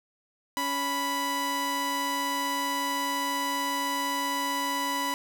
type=tone pair together; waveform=sawtooth; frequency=280 / 987.8 Hz; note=C#4 / B5; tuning=+18 / 0 cents; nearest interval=octave + minor seventh; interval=2182 cents; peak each=-30 / -24 dBFS; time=0.57-5.14 s; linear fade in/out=0 ms; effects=none